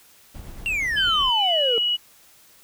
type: noise with tremolo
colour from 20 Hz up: brown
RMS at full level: -36 dBFS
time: 0.34-1.3 s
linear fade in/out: 10 ms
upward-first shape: sine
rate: 8.5 Hz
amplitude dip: 35%
type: exponential sweep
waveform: triangle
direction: down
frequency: 2794 to 444.9 Hz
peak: -20 dBFS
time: 0.66-1.78 s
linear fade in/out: 0 ms
type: tone with pitch glide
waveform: sine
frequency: 3064 to 2921 Hz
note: G7 to F#7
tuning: -40 to -23 cents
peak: -19 dBFS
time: 0.96-1.97 s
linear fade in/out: 20 ms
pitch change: -83 cents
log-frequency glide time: 1.16-1.64 s
effects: white hiss -53 dBFS RMS until 2.63 s